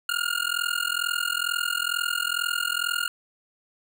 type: tone with amplitude modulation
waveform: 25% pulse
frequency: 1418 Hz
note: F6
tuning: 26 cents sharp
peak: -17 dBFS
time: 0.09-3.08 s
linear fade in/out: 2 ms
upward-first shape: sine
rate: 42.2 Hz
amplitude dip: 95%
effects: none